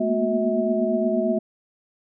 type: tone cluster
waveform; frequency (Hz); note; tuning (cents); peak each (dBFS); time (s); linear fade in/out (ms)
sine; 215.9 / 232.7 / 241.2 / 366.5 / 645; A3 / A#3 / B3 / F#4 / E5; -33 / -3 / -41 / -16 / -38; -26 / -27 / -28 / -26 / -23; 0-1.39; 10
effects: none